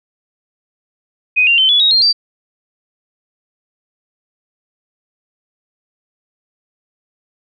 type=tone with pitch steps; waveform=sine; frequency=2500 / 2774 / 3078 / 3415 / 3789 / 4204 / 4665 Hz; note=D#7 / F7 / G7 / G#7 / A#7 / C8 / D8; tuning=+8 / -12 / -32 / +48 / +27 / +7 / -12 cents; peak=-8 dBFS; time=1.36-2.13 s; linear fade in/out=20 ms; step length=110 ms; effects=none